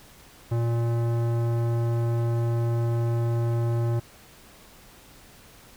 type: tone with tanh clipping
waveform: sine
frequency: 117 Hz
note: A#2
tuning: 7 cents sharp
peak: -24 dBFS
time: 0.51-4 s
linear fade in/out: 10 ms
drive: 17 dB
effects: pink hiss -51 dBFS RMS until 5.76 s

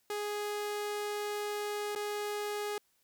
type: tone with dropouts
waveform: sawtooth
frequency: 415.3 Hz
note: G#4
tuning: in tune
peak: -30 dBFS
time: 0.1-2.78 s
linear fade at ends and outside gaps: 2 ms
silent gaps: 1.951-1.959 s
effects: white hiss -73 dBFS RMS until 3.03 s

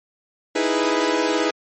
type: chord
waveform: sawtooth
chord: E major seventh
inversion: third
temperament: equal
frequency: 311.1 / 329.6 / 415.3 / 493.9 Hz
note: D#4 / E4 / G#4 / B4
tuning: 0 / 0 / 0 / 0 cents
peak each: -20 dBFS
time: 0.55-1.51 s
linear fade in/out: 10 ms
effects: low-pass 8000 Hz 12 dB/octave + MP3 32 kbps

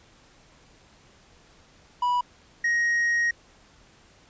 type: tone pair in turn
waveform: triangle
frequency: 980 / 1879.6 Hz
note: B5 / A#6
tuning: -14 / +14 cents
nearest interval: major seventh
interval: 1128 cents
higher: second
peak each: -19 dBFS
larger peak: neither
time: 2.02-2.21 / 2.64-3.31 s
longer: second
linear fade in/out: 5 ms
effects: pink hiss -56 dBFS RMS until 4.29 s + resampled to 16000 Hz

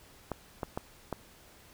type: clicks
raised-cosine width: 1 ms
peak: -19 dBFS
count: 4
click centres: 0.317 / 0.632 / 0.775 / 1.127 s
effects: pink hiss -57 dBFS RMS until 1.73 s

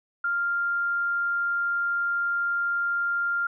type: tone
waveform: sine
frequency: 1396 Hz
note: F6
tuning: 1 cent flat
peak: -23 dBFS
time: 0.24-3.47 s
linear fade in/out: 5 ms
effects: none

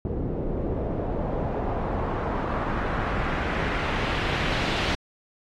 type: noise with low-pass filter sweep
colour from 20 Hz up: pink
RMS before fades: -27 dBFS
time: 0.05-4.95 s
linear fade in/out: 2 ms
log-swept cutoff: 380 to 3600 Hz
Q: 1.3
effects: AAC 48 kbps

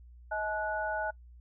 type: tone cluster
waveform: sine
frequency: 633 / 857 / 1470 Hz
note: D#5 / A5 / F#6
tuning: +30 / -46 / -12 cents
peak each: -35 / -35 / -35 dBFS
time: 0.31-1.11 s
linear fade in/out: 10 ms
effects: noise-tail reverb RT60 0.1 s tail -23 dB re dry + added 60 Hz sine -50 dBFS peak until 1.4 s

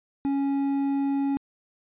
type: tone with hard clipping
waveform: triangle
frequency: 277.2 Hz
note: C#4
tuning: in tune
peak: -24 dBFS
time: 0.25-1.37 s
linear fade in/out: 0 ms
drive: 9 dB
effects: resampled to 8000 Hz

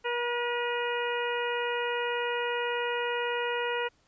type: harmonic tone with a mistuned harmonic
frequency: 480 Hz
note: B4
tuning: 49 cents flat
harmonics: 1 / 2 / 3 / 4 / 5 / 6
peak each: -31 / -34 / -36 / -37 / -38 / -39 dBFS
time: 0.04-3.89 s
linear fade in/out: 20 ms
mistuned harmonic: 5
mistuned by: +44 cents
effects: pink hiss -67 dBFS RMS until 4.07 s + resampled to 16000 Hz

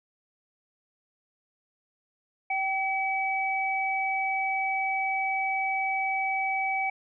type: tone pair together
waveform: sine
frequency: 772 / 2284 Hz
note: G5 / D7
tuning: -27 / -49 cents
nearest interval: octave + perfect fifth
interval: 1878 cents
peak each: -28 dBFS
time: 2.5-6.9 s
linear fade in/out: 5 ms
effects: none

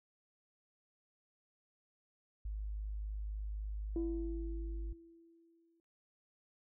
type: tone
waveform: sine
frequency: 51.91 Hz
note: G#1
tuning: in tune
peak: -37 dBFS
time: 2.45-4.93 s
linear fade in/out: 5 ms
type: tone with exponential decay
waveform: sine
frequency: 333.2 Hz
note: E4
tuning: 19 cents sharp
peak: -32 dBFS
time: 3.96-5.8 s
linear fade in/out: 1 ms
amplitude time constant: 400 ms
effects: noise-tail reverb RT60 0.6 s tail -26 dB re dry + tanh soft clip ceiling -28 dBFS

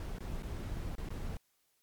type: noise with dropouts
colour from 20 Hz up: brown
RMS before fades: -39 dBFS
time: 0-1.37 s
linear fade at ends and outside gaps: 1 ms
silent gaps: 0.185-0.205 / 0.424-0.432 / 0.952-0.981 / 1.089-1.104 s
effects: white hiss -75 dBFS RMS until 1.82 s + MP3 96 kbps

